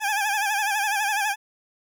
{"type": "tone with vibrato", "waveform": "20% pulse", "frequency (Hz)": 827, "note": "G#5", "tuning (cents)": -8, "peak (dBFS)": -17, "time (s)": [0, 1.36], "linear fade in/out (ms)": 50, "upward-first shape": "sine", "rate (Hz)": 12, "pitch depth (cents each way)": 85, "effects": []}